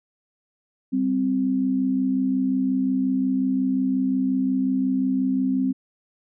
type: tone pair together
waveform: sine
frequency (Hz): 196 / 261.6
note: G3 / C4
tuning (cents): 0 / 0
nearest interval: perfect fourth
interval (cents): 500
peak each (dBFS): -26 / -20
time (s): 0.92-5.73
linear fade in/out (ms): 20
effects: none